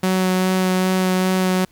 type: tone with vibrato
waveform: sawtooth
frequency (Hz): 185.8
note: F#3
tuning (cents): +7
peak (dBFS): -12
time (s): 0.03-1.65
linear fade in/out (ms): 5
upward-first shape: sine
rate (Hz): 2.5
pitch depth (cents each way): 10
effects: pink hiss -56 dBFS RMS until 1.71 s